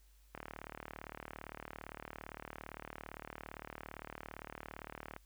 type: click train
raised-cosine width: 0.5 ms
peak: -29 dBFS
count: 182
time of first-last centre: 0.35-5.164 s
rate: 37.6 Hz
effects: added 50 Hz sine -62 dBFS peak until 5.25 s + white hiss -72 dBFS RMS until 5.25 s